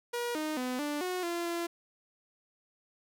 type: tone with pitch steps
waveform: sawtooth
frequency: 479.1 / 308.6 / 252.2 / 293.8 / 364.6 / 343.2 / 341.2 Hz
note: A#4 / D#4 / B3 / D4 / F#4 / F4 / F4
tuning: +47 / -14 / +36 / +1 / -25 / -30 / -40 cents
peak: -28 dBFS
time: 0.13-1.67 s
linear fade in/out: 10 ms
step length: 220 ms
effects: none